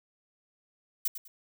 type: noise with echo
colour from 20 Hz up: violet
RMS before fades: -28 dBFS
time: 1.05-1.08 s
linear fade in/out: 5 ms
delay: 100 ms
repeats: 2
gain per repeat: -11 dB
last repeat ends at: 1.28 s
effects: none